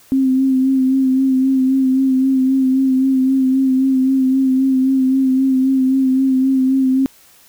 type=tone with vibrato; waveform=sine; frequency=263.5 Hz; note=C4; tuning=12 cents sharp; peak=-11 dBFS; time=0.12-7.06 s; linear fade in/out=0 ms; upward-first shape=sine; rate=3.8 Hz; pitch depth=29 cents each way; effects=white hiss -48 dBFS RMS until 7.48 s